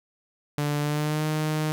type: tone with pitch glide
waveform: sawtooth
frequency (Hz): 146.83 to 154.31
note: D3 to D#3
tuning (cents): 0 to -14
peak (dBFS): -20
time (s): 0.58-1.72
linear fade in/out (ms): 0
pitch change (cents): +86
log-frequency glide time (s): 0.8-1.25
effects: 10-bit